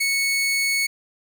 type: tone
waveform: sawtooth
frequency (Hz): 2210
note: C#7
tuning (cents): -6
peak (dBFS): -16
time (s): 0-0.87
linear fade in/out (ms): 10
effects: none